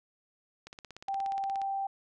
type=click train; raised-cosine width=0.2 ms; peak=-28 dBFS; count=17; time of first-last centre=0.67-1.617 s; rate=16.9 Hz
type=tone; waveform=sine; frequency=784 Hz; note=G5; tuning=in tune; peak=-30 dBFS; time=1.08-1.87 s; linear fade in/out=5 ms
effects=none